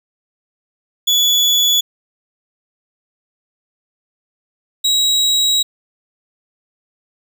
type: tone pair in turn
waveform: 35% pulse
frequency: 3424 / 3843 Hz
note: A7 / B7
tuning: -48 / -48 cents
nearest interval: major second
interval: 200 cents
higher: second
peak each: -9 / -10 dBFS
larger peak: first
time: 1.07-1.81 / 4.84-5.63 s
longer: second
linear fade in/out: 10 ms
effects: none